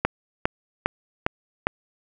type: click train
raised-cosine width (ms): 0.5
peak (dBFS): -4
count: 5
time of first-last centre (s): 0.05-1.669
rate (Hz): 2.47
effects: none